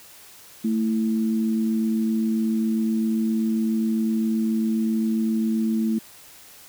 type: tone pair together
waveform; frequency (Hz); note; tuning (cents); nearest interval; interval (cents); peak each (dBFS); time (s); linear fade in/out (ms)
sine; 222.1 / 329.6; A3 / E4; +16 / 0; perfect fifth; 684; -20 / -29; 0.64-5.99; 10
effects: white hiss -47 dBFS RMS until 6.68 s